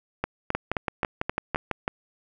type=two click trains; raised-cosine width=0.5 ms; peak=-10 / -10 dBFS; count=9 / 6; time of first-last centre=0.55-1.879 / 0.24-1.559 s; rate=6.02 / 3.79 Hz; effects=none